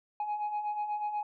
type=beating tone pair; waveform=sine; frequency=830.6 / 838.8 Hz; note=G#5 / G#5; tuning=0 / +17 cents; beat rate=8.2 Hz; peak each=-37 / -30 dBFS; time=0.2-1.23 s; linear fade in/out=2 ms; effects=tanh soft clip ceiling -28 dBFS